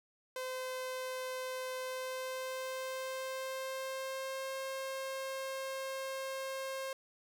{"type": "tone with pitch glide", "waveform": "sawtooth", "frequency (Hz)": [514, 533.7], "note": ["C5", "C5"], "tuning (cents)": [-31, 34], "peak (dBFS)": -34, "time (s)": [0.36, 6.93], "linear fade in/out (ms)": 2, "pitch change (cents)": 65, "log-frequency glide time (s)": [1.78, 4.55], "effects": []}